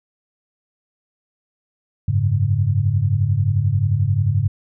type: chord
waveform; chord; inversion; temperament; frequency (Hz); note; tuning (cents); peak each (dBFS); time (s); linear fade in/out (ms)
sine; F# suspended second; none; equal with one note detuned; 92.5 / 103.83 / 140.77; F#2 / G#2 / C#3; 0 / 0 / +27; -22 / -17 / -21; 2.08-4.48; 5
effects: none